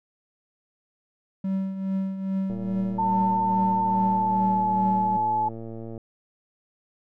triangle tone with tremolo, 192 Hz, G3, 36 cents flat, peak -20 dBFS, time 1.44-5.17 s, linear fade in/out 5 ms, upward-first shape triangle, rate 2.4 Hz, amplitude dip 65%
click train, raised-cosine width 2 ms, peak -25 dBFS, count 394, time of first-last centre 2.5-5.978 s, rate 113 Hz
sine tone with pitch glide, 895 to 861 Hz, A5 to A5, +29 to -38 cents, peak -21 dBFS, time 2.98-5.49 s, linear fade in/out 10 ms, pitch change -67 cents, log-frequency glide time 3.82-4.65 s
effects none

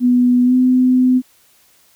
sine tone with pitch glide, 246.9 to 254 Hz, B3 to B3, 0 to +49 cents, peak -9 dBFS, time 0-1.22 s, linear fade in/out 50 ms, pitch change +49 cents, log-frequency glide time 0.44-0.54 s, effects white hiss -53 dBFS RMS until 1.95 s

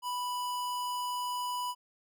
square tone, 987.8 Hz, B5, in tune, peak -33 dBFS, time 0.02-1.75 s, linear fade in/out 50 ms, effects none

